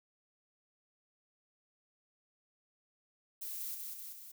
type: noise with echo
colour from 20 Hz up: violet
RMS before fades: -42 dBFS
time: 3.41-3.75 s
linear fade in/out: 10 ms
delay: 190 ms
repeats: 3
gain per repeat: -3 dB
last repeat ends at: 4.32 s
effects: none